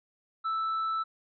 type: tone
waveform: triangle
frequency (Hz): 1318.5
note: E6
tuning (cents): 0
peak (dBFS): -26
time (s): 0.44-1.04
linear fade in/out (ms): 20
effects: resampled to 11025 Hz